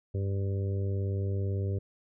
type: harmonic tone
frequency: 98 Hz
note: G2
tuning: in tune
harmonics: 1 / 2 / 3 / 4 / 5 / 6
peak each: -28 / -42 / -45 / -39 / -43 / -49 dBFS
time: 0.14-1.79 s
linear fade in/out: 10 ms
effects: none